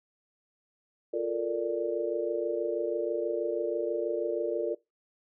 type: chord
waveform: sine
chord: Bb major seventh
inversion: second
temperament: equal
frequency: 349.2 / 440 / 466.2 / 587.3 Hz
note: F4 / A4 / Bb4 / D5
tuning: 0 / 0 / 0 / 0 cents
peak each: -33 / -34 / -32 / -33 dBFS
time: 1.13-4.75 s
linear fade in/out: 10 ms
effects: noise-tail reverb RT60 0.2 s tail -21 dB re dry